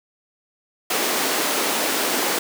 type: high-pass noise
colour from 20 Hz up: pink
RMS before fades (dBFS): -22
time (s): 0.9-2.39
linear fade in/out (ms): 5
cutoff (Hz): 270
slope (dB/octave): 24
effects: none